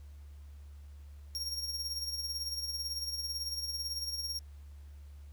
40% pulse tone with tremolo, 5570 Hz, F8, 5 cents flat, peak -32 dBFS, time 1.35-4.39 s, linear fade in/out 0 ms, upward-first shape sine, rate 18 Hz, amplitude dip 55%, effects added 72 Hz sine -47 dBFS peak until 5.32 s + pink hiss -68 dBFS RMS until 5.32 s

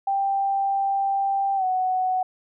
sine tone with pitch glide, 787 to 743.3 Hz, G5 to F#5, +7 to +8 cents, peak -20 dBFS, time 0.07-2.23 s, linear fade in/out 5 ms, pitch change -99 cents, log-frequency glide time 1.56-1.64 s, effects none

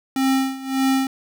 square tone with tremolo, 266.4 Hz, C4, 31 cents sharp, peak -16 dBFS, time 0.16-1.07 s, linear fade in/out 2 ms, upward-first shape sine, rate 1.7 Hz, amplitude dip 85%, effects none

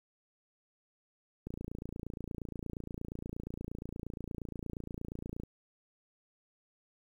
click train, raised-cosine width 3 ms, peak -27 dBFS, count 114, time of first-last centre 1.47-5.435 s, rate 28.5 Hz, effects 10-bit

